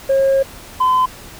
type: tone pair in turn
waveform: sine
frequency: 541 / 1021.3 Hz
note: C#5 / C6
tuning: -42 / -42 cents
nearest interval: major seventh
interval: 1100 cents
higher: second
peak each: -9 dBFS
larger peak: neither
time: 0.09-0.43 / 0.8-1.06 s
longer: first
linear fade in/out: 10 ms
effects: tanh soft clip ceiling -9 dBFS + pink hiss -37 dBFS RMS until 1.39 s